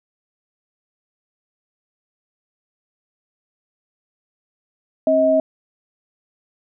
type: tone pair together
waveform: sine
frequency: 268 / 635.2 Hz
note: C4 / D#5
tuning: +42 / +36 cents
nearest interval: octave + minor third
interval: 1494 cents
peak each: -20 / -13 dBFS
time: 5.07-5.4 s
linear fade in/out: 2 ms
effects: none